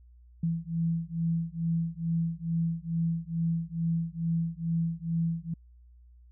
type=beating tone pair; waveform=sine; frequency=164.81 / 167.11 Hz; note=E3 / E3; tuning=0 / +24 cents; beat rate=2.3 Hz; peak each=-30 dBFS; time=0.43-5.54 s; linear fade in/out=5 ms; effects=added 60 Hz sine -52 dBFS peak until 6.31 s